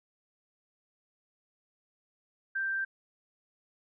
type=tone; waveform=sine; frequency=1571 Hz; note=G6; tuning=3 cents sharp; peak=-29 dBFS; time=2.55-2.85 s; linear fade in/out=10 ms; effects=none